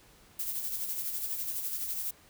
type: noise with tremolo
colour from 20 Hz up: violet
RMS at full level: -33 dBFS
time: 0.39-2.11 s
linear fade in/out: 5 ms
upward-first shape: sine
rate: 12 Hz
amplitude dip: 45%
effects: pink hiss -59 dBFS RMS until 2.29 s